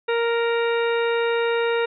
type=harmonic tone; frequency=466.2 Hz; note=A#4; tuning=in tune; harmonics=1 / 2 / 3 / 4 / 5 / 6 / 8; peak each=-20 / -29 / -29 / -32 / -34 / -35 / -37 dBFS; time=0.08-1.86 s; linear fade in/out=10 ms; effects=none